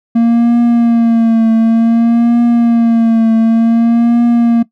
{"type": "tone with vibrato", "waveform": "triangle", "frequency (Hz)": 230.8, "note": "A#3", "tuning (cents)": -17, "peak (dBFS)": -4, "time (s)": [0.15, 4.63], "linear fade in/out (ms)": 10, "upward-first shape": "triangle", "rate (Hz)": 0.55, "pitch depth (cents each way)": 50, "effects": ["noise-tail reverb RT60 0.1 s tail -18 dB re dry"]}